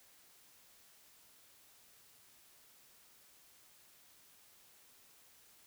silence, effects white hiss -64 dBFS RMS until 5.66 s

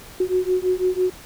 sine beating tone pair, 364.7 / 370.7 Hz, F#4 / F#4, -25 / +3 cents, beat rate 6 Hz, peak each -21 dBFS, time 0.2-1.1 s, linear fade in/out 5 ms, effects pink hiss -42 dBFS RMS until 1.25 s

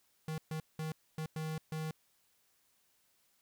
square tone bursts at uneven times, 157.3 Hz, D#3, 19 cents sharp, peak -37 dBFS, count 6, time 0.28-0.38 / 0.51-0.6 / 0.79-0.92 / 1.18-1.26 / 1.36-1.58 / 1.72-1.91 s, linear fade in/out 2 ms, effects white hiss -73 dBFS RMS until 3.41 s

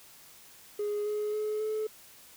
triangle tone with pitch steps, 415.3 / 420.9 / 426.5 / 432.2 Hz, G#4 / G#4 / G#4 / A4, 0 / +23 / +46 / -31 cents, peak -26 dBFS, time 0.79-1.87 s, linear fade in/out 5 ms, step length 270 ms, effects tanh soft clip ceiling -25 dBFS + white hiss -54 dBFS RMS until 2.36 s

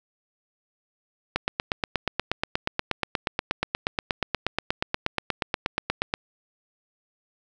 click train, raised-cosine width 0.3 ms, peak -7 dBFS, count 41, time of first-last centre 1.36-6.139 s, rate 8.37 Hz, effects none

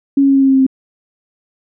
sine tone with pitch steps, 277.2 / 275.3 / 273.4 / 271.5 / 269.6 / 267.8 / 265.9 / 264.1 Hz, C#4 / C#4 / C#4 / C#4 / C#4 / C4 / C4 / C4, 0 / -12 / -24 / -36 / -48 / +40 / +28 / +16 cents, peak -7 dBFS, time 0.17-0.666 s, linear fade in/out 5 ms, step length 62 ms, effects none

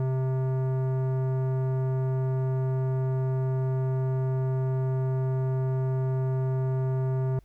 sine tone with tanh clipping, 130.81 Hz, C3, in tune, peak -26 dBFS, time 0-7.39 s, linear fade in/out 2 ms, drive 15 dB, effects added 50 Hz sine -53 dBFS peak until 7.44 s + pink hiss -69 dBFS RMS until 7.44 s

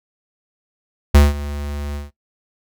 square tone with ADSR envelope, 72.3 Hz, D2, 27 cents flat, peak -6 dBFS, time 1.14-2.11 s, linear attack 10 ms, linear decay 180 ms, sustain -19 dB, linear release 160 ms, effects noise-tail reverb RT60 0.1 s tail -17 dB re dry

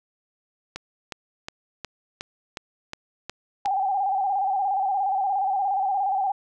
click train, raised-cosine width 0.2 ms, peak -15 dBFS, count 9, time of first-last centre 0.76-3.659 s, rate 2.76 Hz
sine tone with vibrato, 784 Hz, G5, in tune, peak -21 dBFS, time 3.65-6.32 s, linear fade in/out 5 ms, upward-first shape square, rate 17 Hz, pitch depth 57 cents each way
effects none

